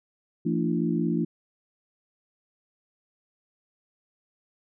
harmonic tone with a mistuned harmonic, 56.7 Hz, A#1, 47 cents flat, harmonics 3 / 4 / 5 / 6, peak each -27 / -28 / -29 / -30 dBFS, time 0.45-1.25 s, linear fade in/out 10 ms, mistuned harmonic 5, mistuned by +66 cents, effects none

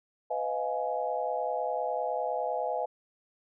sine chord, F half-diminished seventh, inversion second, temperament just, 502.9 / 628.6 / 698.5 / 838.1 Hz, Cb5 / Eb5 / F5 / Ab5, +31 / +18 / 0 / +16 cents, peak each -34 dBFS, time 0.3-2.86 s, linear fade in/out 10 ms, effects none

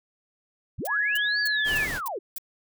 sine linear two-way sweep, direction up then down, 32 to 4717 to 324 Hz, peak -29 dBFS, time 0.78-2.19 s, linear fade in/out 10 ms, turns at 1.4 s
violet noise bursts, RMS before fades -33 dBFS, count 6, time 0.85-2.382 s, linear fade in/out 2 ms, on 22 ms, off 280 ms
sine tone with pitch glide, 1678 to 1731.2 Hz, G#6 to A6, +17 to -29 cents, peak -23 dBFS, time 0.87-1.88 s, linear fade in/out 50 ms, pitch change +54 cents, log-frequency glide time 1.36-1.72 s
pink noise, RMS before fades -34 dBFS, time 1.64-2.01 s, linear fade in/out 50 ms
effects none

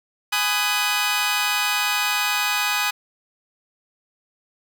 15% pulse chord, G# minor seventh, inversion none, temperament just, 830.6 / 996.7 / 1245.9 / 1495.1 Hz, G#5 / B5 / D#6 / F#6, 0 / +16 / +2 / +18 cents, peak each -19 / -21 / -19 / -21 dBFS, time 0.32-2.91 s, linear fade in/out 10 ms, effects none

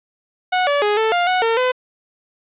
sawtooth tone with pitch steps, 734 / 574 / 416.1 / 441.9 / 702 / 736 / 455 / 506 Hz, F#5 / D5 / G#4 / A4 / F5 / F#5 / A#4 / B4, -14 / -40 / +3 / +7 / +9 / -9 / -42 / +42 cents, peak -11 dBFS, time 0.52-1.72 s, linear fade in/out 10 ms, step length 150 ms, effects resampled to 8000 Hz + 8-bit

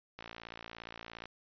click train, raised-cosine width 0.3 ms, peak -28 dBFS, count 62, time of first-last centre 0.19-1.256 s, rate 57.2 Hz, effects resampled to 11025 Hz

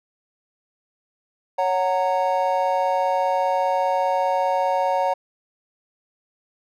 triangle chord, F# major, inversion second, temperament just, 555 / 740 / 925 Hz, C#5 / F#5 / A#5, +2 / 0 / -14 cents, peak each -21 dBFS, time 1.58-5.14 s, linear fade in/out 10 ms, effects none

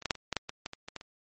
clicks, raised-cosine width 0.2 ms, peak -27 / -15 / -8 / -28 / -13 / -11 / -19 / -17 / -23 / -23 / -19 / -28 dBFS, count 12, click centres 0.023 / 0.057 / 0.108 / 0.153 / 0.327 / 0.367 / 0.494 / 0.661 / 0.734 / 0.885 / 0.963 / 1.011 s, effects MP3 32 kbps

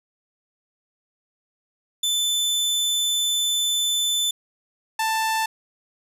sawtooth tone pair in turn, 3520 / 885.1 Hz, A7 / A5, 0 / +10 cents, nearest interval 2 octaves, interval 2390 cents, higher first, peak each -17 dBFS, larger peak neither, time 2.03-4.31 / 4.99-5.46 s, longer first, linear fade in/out 5 ms, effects resampled to 32000 Hz + 8-bit

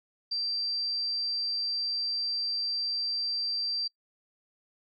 sine tone, 4699 Hz, D8, in tune, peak -28 dBFS, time 0.31-3.88 s, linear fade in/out 10 ms, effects noise-tail reverb RT60 0.1 s tail -25 dB re dry + AAC 64 kbps

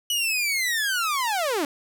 sawtooth linear sweep, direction down, 2960 to 269.7 Hz, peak -19 dBFS, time 0.1-1.65 s, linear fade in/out 2 ms, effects none

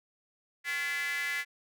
square tone with high-pass filter, 155.56 Hz, D#3, in tune, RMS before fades -33 dBFS, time 0.64-1.45 s, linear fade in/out 50 ms, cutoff 1900 Hz, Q 8.2, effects none

